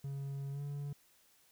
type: tone with pitch glide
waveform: triangle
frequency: 138.59 to 143.15 Hz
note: C#3 to D3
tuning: 0 to -44 cents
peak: -36 dBFS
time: 0.04-0.93 s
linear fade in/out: 5 ms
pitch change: +56 cents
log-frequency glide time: 0.51-0.61 s
effects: white hiss -68 dBFS RMS until 1.51 s